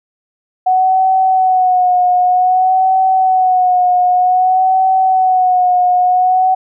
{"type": "tone with vibrato", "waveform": "sine", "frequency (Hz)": 740, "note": "F#5", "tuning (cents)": 0, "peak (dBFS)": -8, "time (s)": [0.66, 6.55], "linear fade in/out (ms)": 10, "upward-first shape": "sine", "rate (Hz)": 0.53, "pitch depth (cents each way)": 41, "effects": []}